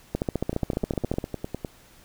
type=two click trains; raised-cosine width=2 ms; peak=-16 / -11 dBFS; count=12 / 16; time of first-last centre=0.53-1.648 / 0.15-1.184 s; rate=9.84 / 14.5 Hz; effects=pink hiss -54 dBFS RMS until 2.04 s